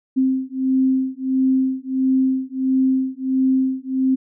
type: beating tone pair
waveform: sine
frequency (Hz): 261.6 / 263.1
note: C4 / C4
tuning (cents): 0 / +10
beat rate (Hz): 1.5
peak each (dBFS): -19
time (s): 0.16-4.16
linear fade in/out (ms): 20
effects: none